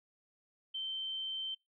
sine tone, 3108 Hz, G7, 16 cents flat, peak -36 dBFS, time 0.74-1.55 s, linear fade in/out 10 ms, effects noise-tail reverb RT60 0.2 s tail -26 dB re dry

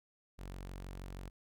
sawtooth tone, 46.25 Hz, F#1, in tune, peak -40 dBFS, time 0.38-1.3 s, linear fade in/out 20 ms, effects none

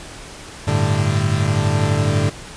40% pulse chord, G suspended second, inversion none, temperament equal, 98 / 110 / 146.83 Hz, G2 / A2 / D3, 0 / 0 / 0 cents, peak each -19 dBFS, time 0.67-2.3 s, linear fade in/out 10 ms, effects pink hiss -36 dBFS RMS until 2.56 s + resampled to 22050 Hz

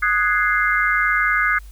sine chord, Ab dominant seventh, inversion second, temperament equal, 1244.5 / 1480 / 1661.2 / 2093 Hz, Eb6 / Gb6 / Ab6 / C7, 0 / 0 / 0 / 0 cents, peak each -21 dBFS, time 0.02-1.59 s, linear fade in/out 10 ms, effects added 50 Hz sine -36 dBFS peak until 1.71 s + white hiss -53 dBFS RMS until 1.71 s

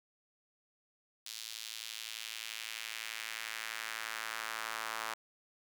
sawtooth tone with high-pass filter sweep, 111.6 Hz, A2, 25 cents sharp, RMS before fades -42 dBFS, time 1.26-5.14 s, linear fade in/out 5 ms, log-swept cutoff 4100 to 1100 Hz, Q 1.5, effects none

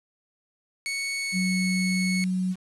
sawtooth tone with pitch glide, 2217 to 2202 Hz, C#7 to C#7, 0 to -12 cents, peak -24 dBFS, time 0.86-2.24 s, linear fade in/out 0 ms, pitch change -12 cents, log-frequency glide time 1.17-1.49 s
sine tone, 184.7 Hz, F#3, 3 cents flat, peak -23 dBFS, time 1.32-2.56 s, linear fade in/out 50 ms
effects resampled to 24000 Hz + 8-bit

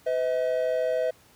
triangle tone pair together, 506 / 639.1 Hz, B4 / D#5, +42 / +46 cents, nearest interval major third, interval 404 cents, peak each -24 dBFS, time 0.06-1.11 s, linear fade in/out 10 ms, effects pink hiss -57 dBFS RMS until 1.35 s + high-pass 60 Hz 12 dB/octave

